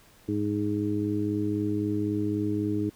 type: harmonic tone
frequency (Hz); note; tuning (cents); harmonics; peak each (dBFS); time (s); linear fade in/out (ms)
103.83; G#2; 0; 1 / 2 / 3 / 4; -32 / -33 / -27 / -34; 0.28-2.9; 10
effects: pink hiss -57 dBFS RMS until 2.95 s